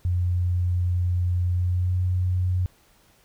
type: tone with pitch glide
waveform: sine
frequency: 89 to 90.92 Hz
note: F2 to F#2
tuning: +33 to -30 cents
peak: -20 dBFS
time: 0.05-2.66 s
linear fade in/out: 0 ms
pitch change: +37 cents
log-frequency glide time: 1.51-1.99 s
effects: pink hiss -59 dBFS RMS until 3.24 s